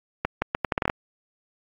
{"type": "accelerating click train", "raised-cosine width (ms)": 0.5, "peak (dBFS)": -7, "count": 10, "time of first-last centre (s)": [0.25, 0.898], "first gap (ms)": 170, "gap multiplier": 0.76, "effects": ["AAC 48 kbps"]}